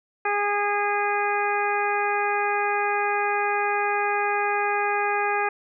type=harmonic tone; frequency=410 Hz; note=G#4; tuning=22 cents flat; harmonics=1 / 2 / 3 / 4 / 5 / 6; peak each=-28 / -25 / -29 / -29 / -32 / -31 dBFS; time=0.25-5.49 s; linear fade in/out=5 ms; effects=none